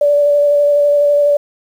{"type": "tone with vibrato", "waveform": "sine", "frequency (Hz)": 580, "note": "D5", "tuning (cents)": -22, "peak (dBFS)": -8, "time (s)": [0.01, 1.37], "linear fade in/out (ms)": 5, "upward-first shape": "square", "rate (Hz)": 12, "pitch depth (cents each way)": 11, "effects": ["7-bit"]}